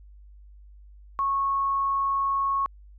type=tone; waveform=sine; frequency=1100 Hz; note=C#6; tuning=14 cents flat; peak=-22 dBFS; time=1.19-2.66 s; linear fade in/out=0 ms; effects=added 50 Hz sine -46 dBFS peak until 2.98 s